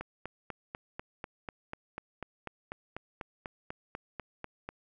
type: click train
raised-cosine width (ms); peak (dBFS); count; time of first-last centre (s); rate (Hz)
0.5; -23; 20; 0.01-4.69; 4.06
effects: none